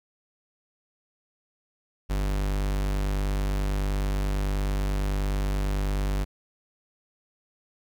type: tone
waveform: 45% pulse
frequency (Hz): 49.25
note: G1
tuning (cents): +9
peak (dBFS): -24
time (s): 2.09-6.25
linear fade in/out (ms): 20
effects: 11-bit